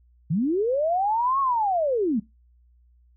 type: linear two-way sweep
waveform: sine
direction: up then down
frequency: 140 to 1115 to 195.3 Hz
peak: -20 dBFS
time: 0.3-2.2 s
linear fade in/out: 10 ms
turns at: 1.4 s
effects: noise-tail reverb RT60 0.2 s tail -21 dB re dry + added 60 Hz sine -55 dBFS peak until 3.16 s